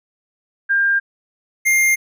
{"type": "tone pair in turn", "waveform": ["sine", "square"], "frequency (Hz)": [1600, 2113], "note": ["G6", "C7"], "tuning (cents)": [35, 16], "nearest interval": "perfect fourth", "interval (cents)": 481, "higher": "second", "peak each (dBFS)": -13, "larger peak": "neither", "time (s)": [[0.69, 1], [1.65, 1.96]], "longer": "neither", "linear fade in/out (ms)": 20, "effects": []}